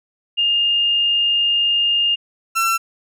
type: tone pair in turn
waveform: sine / 30% pulse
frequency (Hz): 2823 / 1348.5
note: F7 / E6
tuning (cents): +18 / +39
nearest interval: octave + minor second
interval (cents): 1279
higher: first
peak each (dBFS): -14 / -13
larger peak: second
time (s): 0.37-2.16 / 2.55-2.78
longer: first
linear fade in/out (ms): 20
effects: none